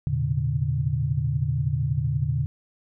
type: tone cluster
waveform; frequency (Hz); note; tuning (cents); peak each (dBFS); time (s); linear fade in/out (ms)
sine; 83.2 / 115.6 / 128.1 / 144.3; E2 / A#2 / C3 / D3; +17 / -14 / -36 / -30; -30 / -27 / -29 / -25; 0.07-2.46; 0
effects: none